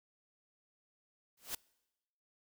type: noise with exponential growth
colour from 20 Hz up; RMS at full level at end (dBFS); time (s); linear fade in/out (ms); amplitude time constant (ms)
white; -35; 1.37-1.55; 5; 38
effects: noise-tail reverb RT60 1.0 s tail -25 dB re dry